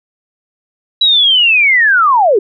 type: linear sweep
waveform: sine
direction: down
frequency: 3935 to 364.9 Hz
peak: -6 dBFS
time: 1.01-2.39 s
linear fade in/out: 5 ms
effects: none